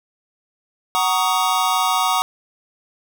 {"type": "chord", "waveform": "square", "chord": "D# minor seventh", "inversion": "first", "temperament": "just", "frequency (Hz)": [746.7, 933.4, 1120.1, 1244.5], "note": ["F#5", "A#5", "C#6", "D#6"], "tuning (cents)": [16, 2, 18, 0], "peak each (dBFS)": -23, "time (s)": [0.95, 2.22], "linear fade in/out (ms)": 0, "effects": []}